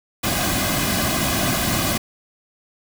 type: noise with comb filter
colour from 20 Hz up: pink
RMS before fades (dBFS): -21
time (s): 0.23-1.98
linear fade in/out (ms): 10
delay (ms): 2.2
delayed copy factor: -0.7
effects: none